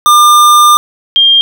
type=tone pair in turn; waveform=square / sine; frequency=1200 / 3204 Hz; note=D6 / G7; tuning=+37 / +37 cents; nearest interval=octave + perfect fourth; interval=1700 cents; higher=second; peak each=-3 dBFS; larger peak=neither; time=0.06-0.77 / 1.16-1.41 s; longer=first; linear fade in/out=0 ms; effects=none